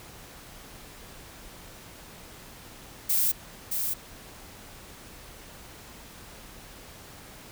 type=noise with echo; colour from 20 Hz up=violet; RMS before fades=-24 dBFS; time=3.09-3.32 s; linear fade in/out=10 ms; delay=620 ms; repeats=1; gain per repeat=-5 dB; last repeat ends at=3.94 s; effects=pink hiss -47 dBFS RMS until 7.51 s